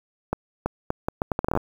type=accelerating click train; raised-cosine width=1 ms; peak=-9 dBFS; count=14; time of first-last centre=0.33-1.574 s; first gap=330 ms; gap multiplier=0.74; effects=7-bit